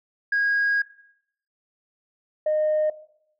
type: tone pair in turn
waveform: sine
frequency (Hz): 1640 / 614.3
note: G#6 / D#5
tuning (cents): -22 / -22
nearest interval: octave + perfect fourth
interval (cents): 1700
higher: first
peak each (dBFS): -18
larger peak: neither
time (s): 0.32-0.82 / 2.46-2.9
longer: first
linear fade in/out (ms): 5
effects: noise-tail reverb RT60 0.7 s tail -17 dB re dry + tanh soft clip ceiling -16 dBFS